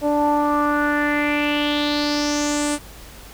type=tone with low-pass filter sweep; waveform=sawtooth; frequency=293.7 Hz; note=D4; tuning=in tune; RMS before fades=-20 dBFS; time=0.01-2.79 s; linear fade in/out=50 ms; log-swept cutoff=690 to 9100 Hz; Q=4.7; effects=added 50 Hz sine -43 dBFS peak until 3.33 s + pink hiss -42 dBFS RMS until 3.33 s